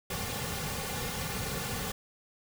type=noise with comb filter; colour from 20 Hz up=pink; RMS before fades=-35 dBFS; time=0.1-1.92 s; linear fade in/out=5 ms; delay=3.1 ms; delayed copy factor=-0.75; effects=none